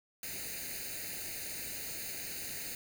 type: noise with comb filter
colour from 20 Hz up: white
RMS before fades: -41 dBFS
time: 0.23-2.75 s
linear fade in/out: 2 ms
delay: 0.45 ms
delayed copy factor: +0.85
effects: none